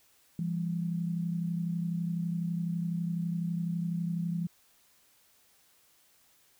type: tone pair together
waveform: sine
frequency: 169.1 / 201.1 Hz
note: E3 / G3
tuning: +44 / +44 cents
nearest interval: minor third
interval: 300 cents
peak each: -30 / -37 dBFS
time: 0.39-4.47 s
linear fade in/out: 2 ms
effects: white hiss -65 dBFS RMS until 6.59 s